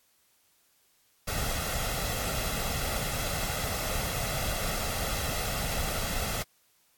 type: noise with comb filter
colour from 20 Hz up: pink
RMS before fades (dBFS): -31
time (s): 1.27-6.43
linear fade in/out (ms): 10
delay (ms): 1.5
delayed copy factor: +0.6
effects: white hiss -67 dBFS RMS until 6.97 s + AAC 64 kbps